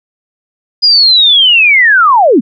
sine linear sweep, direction down, 4965 to 190.9 Hz, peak -3 dBFS, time 0.82-2.41 s, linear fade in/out 20 ms, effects none

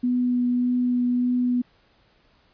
sine tone with vibrato, 246.6 Hz, B3, 2 cents flat, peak -19 dBFS, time 0.03-1.62 s, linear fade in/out 10 ms, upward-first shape triangle, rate 1.7 Hz, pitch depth 11 cents each way, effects pink hiss -61 dBFS RMS until 2.53 s + resampled to 11025 Hz

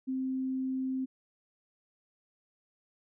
sine tone, 261.6 Hz, C4, in tune, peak -30 dBFS, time 0.07-1.06 s, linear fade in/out 20 ms, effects none

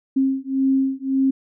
sine beating tone pair, 266.8 / 268.6 Hz, C4 / C4, +34 / +46 cents, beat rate 1.8 Hz, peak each -20 dBFS, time 0.16-1.31 s, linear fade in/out 10 ms, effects none

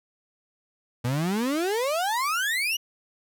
35% pulse exponential sweep, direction up, 116.54 to 2960 Hz, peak -22 dBFS, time 1.04-2.77 s, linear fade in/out 10 ms, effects none

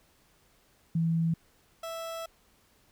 sine / 30% pulse tone pair in turn, 164.81 / 659.2 Hz, E3 / E5, 0 / 0 cents, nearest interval 2 octaves, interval 2400 cents, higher second, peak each -24 / -33 dBFS, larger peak first, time 0.95-1.34 / 1.83-2.26 s, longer second, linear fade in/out 5 ms, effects pink hiss -65 dBFS RMS until 2.91 s

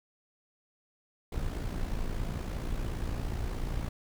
brown noise with amplitude modulation, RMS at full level -31 dBFS, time 1.32-3.89 s, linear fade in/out 5 ms, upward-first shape sine, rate 57.1 Hz, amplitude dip 55%, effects none

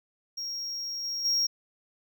triangle tone with level steps, 5588 Hz, F8, in tune, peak -31 / -29 / -22 dBFS, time 0.37-1.47 s, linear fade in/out 10 ms, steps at 1.03 / 1.24 s, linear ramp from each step 20 ms, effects none

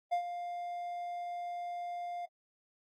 triangle tone with ADSR envelope, 702 Hz, F5, 9 cents sharp, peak -25 dBFS, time 0.11-2.26 s, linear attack 20 ms, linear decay 91 ms, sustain -10 dB, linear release 12 ms, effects AAC 48 kbps

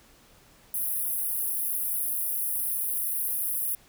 pink high-pass noise, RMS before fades -29 dBFS, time 0.74-3.75 s, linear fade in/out 2 ms, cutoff 9900 Hz, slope 96 dB/octave, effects pink hiss -57 dBFS RMS until 3.88 s

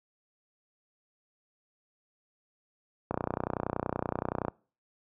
click train, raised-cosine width 1 ms, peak -15 dBFS, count 43, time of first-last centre 3.11-4.483 s, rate 30.6 Hz, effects noise-tail reverb RT60 0.4 s tail -25 dB re dry + high-pass 80 Hz 12 dB/octave

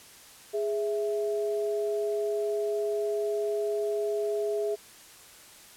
sine tone pair together, 415.3 / 659.2 Hz, G#4 / E5, 0 / 0 cents, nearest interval minor sixth, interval 800 cents, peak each -27 / -33 dBFS, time 0.53-4.76 s, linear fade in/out 20 ms, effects white hiss -51 dBFS RMS until 5.76 s + low-pass 12000 Hz 12 dB/octave

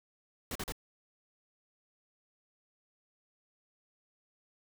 pink noise bursts, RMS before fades -38 dBFS, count 3, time 0.51-0.722 s, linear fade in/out 2 ms, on 44 ms, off 40 ms, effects none

